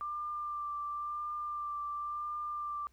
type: tone with vibrato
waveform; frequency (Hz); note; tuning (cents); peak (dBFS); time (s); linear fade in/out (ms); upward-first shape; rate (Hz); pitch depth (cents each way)
sine; 1186; D6; +17; -35; 0.01-2.87; 0; sine; 0.95; 18
effects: added 60 Hz sine -63 dBFS peak until 2.92 s + pink hiss -72 dBFS RMS until 2.92 s